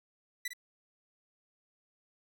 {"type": "tone with echo", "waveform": "sawtooth", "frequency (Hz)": 1975.5, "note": "B6", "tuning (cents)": 0, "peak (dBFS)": -30, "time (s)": [0.45, 0.48], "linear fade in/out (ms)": 5, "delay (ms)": 54, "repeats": 1, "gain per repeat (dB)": -8, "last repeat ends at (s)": 0.534, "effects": []}